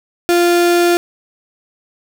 35% pulse tone, 347.9 Hz, F4, 7 cents flat, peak -8 dBFS, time 0.29-0.97 s, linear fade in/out 0 ms, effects none

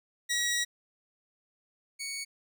15% pulse tone pair in turn, 1913 / 2232 Hz, A#6 / C#7, +44 / +11 cents, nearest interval minor third, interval 267 cents, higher second, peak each -21 / -28 dBFS, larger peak first, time 0.29-0.65 / 1.99-2.25 s, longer first, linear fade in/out 20 ms, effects none

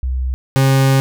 sine / 40% pulse tone pair in turn, 64 / 134.6 Hz, C2 / C3, -38 / +49 cents, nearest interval octave + minor second, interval 1287 cents, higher second, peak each -16 / -9 dBFS, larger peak second, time 0.03-0.34 / 0.56-1 s, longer second, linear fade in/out 0 ms, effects none

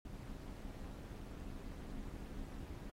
brown noise with amplitude modulation, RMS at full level -44 dBFS, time 0.05-2.9 s, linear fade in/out 2 ms, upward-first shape sine, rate 237 Hz, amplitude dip 80%, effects AAC 48 kbps

